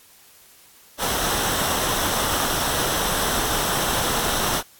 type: noise with comb filter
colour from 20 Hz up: pink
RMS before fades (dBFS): -23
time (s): 0.98-4.63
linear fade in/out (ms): 50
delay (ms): 0.43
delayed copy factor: -0.5
effects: white hiss -51 dBFS RMS until 4.79 s + AAC 64 kbps